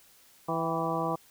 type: harmonic tone with a mistuned harmonic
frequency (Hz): 164.81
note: E3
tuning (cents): 0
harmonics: 1 / 2 / 3 / 4 / 5 / 6 / 7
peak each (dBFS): -35 / -35 / -35 / -35 / -35 / -35 / -35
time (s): 0.48-1.16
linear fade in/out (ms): 10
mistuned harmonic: 5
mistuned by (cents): -67
effects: white hiss -59 dBFS RMS until 1.3 s